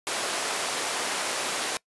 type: high-pass noise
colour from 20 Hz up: pink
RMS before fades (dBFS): -29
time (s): 0.07-1.77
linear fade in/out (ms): 0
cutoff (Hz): 500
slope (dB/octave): 12
effects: noise-tail reverb RT60 0.1 s tail -23 dB re dry + resampled to 24000 Hz